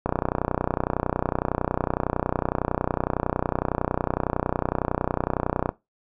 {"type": "click train", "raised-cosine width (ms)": 1, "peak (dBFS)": -8, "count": 175, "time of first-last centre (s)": [0.06, 5.691], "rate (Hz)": 30.9, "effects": ["noise-tail reverb RT60 0.2 s tail -18 dB re dry"]}